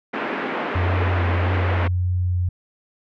pink band-pass noise, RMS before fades -26 dBFS, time 0.13-1.88 s, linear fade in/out 10 ms, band 230 to 2400 Hz, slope 24 dB/octave
sine tone with vibrato, 90 Hz, F#2, 47 cents flat, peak -18 dBFS, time 0.75-2.49 s, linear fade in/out 5 ms, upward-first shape triangle, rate 1.7 Hz, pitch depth 9 cents each way
effects none

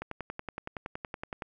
click train, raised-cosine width 0.5 ms, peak -21 dBFS, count 16, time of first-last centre 0.02-1.422 s, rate 10.7 Hz, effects none

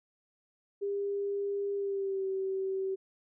sine tone with pitch glide, 401.4 to 383.5 Hz, G4 to G4, +41 to -38 cents, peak -30 dBFS, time 0.81-2.96 s, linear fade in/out 20 ms, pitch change -79 cents, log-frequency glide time 1.75-2.26 s, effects none

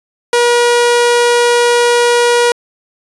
sawtooth tone, 479.6 Hz, A#4, 49 cents sharp, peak -4 dBFS, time 0.33-2.52 s, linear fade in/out 2 ms, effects resampled to 24000 Hz

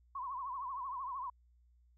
sine tone with vibrato, 1046.5 Hz, C6, in tune, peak -38 dBFS, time 0.15-1.3 s, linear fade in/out 5 ms, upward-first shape triangle, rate 13 Hz, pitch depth 150 cents each way, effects added 60 Hz sine -64 dBFS peak until 1.97 s

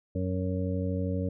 harmonic tone, 92.5 Hz, F#2, in tune, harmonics 1 / 2 / 3 / 5 / 6, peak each -30 / -33 / -35 / -37 / -38 dBFS, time 0.15-1.29 s, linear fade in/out 5 ms, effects none

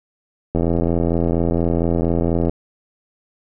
click train, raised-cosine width 2 ms, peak -6 dBFS, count 165, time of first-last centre 0.55-2.495 s, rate 84.3 Hz, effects none

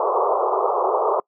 pink band-pass noise, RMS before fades -20 dBFS, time 0-1.2 s, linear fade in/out 2 ms, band 380 to 1200 Hz, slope 96 dB/octave, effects noise-tail reverb RT60 0.1 s tail -25 dB re dry

